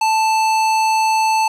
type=tone; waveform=square; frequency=880 Hz; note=A5; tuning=in tune; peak=-14 dBFS; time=0.01-1.48 s; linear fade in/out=5 ms; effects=low-pass 9000 Hz 12 dB/octave + 8-bit